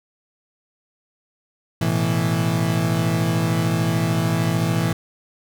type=chord; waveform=35% pulse; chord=A suspended second; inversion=none; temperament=equal; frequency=110 / 123.47 / 164.81 Hz; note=A2 / B2 / E3; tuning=0 / 0 / 0 cents; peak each=-22 / -23 / -19 dBFS; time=1.81-4.93 s; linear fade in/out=5 ms; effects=none